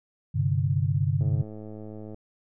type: chord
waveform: sine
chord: G suspended fourth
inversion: none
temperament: equal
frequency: 98 / 130.81 / 146.83 Hz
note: G2 / C3 / D3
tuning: 0 / 0 / 0 cents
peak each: -26 dBFS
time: 0.34-1.43 s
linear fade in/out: 20 ms
type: click train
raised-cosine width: 2 ms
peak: -28 dBFS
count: 101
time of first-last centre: 1.21-2.145 s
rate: 107 Hz
effects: none